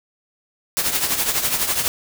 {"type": "noise with tremolo", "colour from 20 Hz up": "white", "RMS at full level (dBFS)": -18, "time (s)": [0.77, 1.88], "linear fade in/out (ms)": 0, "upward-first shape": "triangle", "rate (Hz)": 12, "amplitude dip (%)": 70, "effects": []}